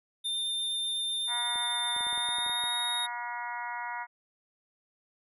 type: tone with pitch glide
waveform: square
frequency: 3604 to 3733 Hz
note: A7 to A#7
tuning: +41 to +2 cents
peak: -30 dBFS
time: 0.24-3.07 s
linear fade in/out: 20 ms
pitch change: +61 cents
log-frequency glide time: 2.05-2.73 s
type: harmonic tone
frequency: 240 Hz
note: B3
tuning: 49 cents flat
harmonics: 3 / 4 / 5 / 6 / 7 / 8 / 9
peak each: -44 / -36 / -48 / -41 / -48 / -42 / -45 dBFS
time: 1.27-4.07 s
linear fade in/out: 50 ms
type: clicks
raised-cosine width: 1 ms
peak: -33 dBFS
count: 11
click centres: 1.558 / 1.964 / 2.008 / 2.068 / 2.129 / 2.177 / 2.289 / 2.385 / 2.464 / 2.496 / 2.639 s
effects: none